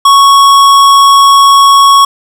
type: tone with tanh clipping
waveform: sine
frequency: 1109 Hz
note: C#6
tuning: in tune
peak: -3 dBFS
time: 0.05-2.05 s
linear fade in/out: 5 ms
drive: 18 dB
effects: none